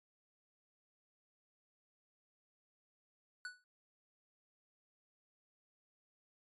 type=tone with exponential decay; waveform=square; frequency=1480 Hz; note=F#6; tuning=in tune; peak=-40 dBFS; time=3.45-3.64 s; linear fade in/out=1 ms; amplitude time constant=40 ms; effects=low-pass 8000 Hz 12 dB/octave + MP3 48 kbps